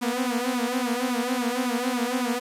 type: tone with flanger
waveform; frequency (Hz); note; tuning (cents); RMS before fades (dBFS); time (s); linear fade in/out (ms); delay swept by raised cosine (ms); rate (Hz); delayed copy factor
sawtooth; 246.4; B3; -4; -26; 0.01-2.4; 20; 0.79 to 6.59; 3.6; +0.9
effects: resampled to 32000 Hz + 8-bit